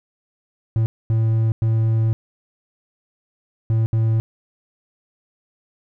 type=tone bursts at uneven times; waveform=triangle; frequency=111.9 Hz; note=A2; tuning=30 cents sharp; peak=-13 dBFS; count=5; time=0.76-0.86 / 1.1-1.52 / 1.62-2.13 / 3.7-3.86 / 3.93-4.2 s; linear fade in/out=0 ms; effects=none